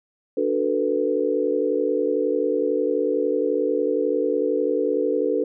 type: chord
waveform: sine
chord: B minor seventh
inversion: first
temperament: equal with one note detuned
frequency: 293.7 / 370 / 442.8 / 493.9 Hz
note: D4 / F#4 / A4 / B4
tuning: 0 / 0 / +11 / 0 cents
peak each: -26 / -27 / -23 / -24 dBFS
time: 0.37-5.44 s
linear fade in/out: 5 ms
effects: none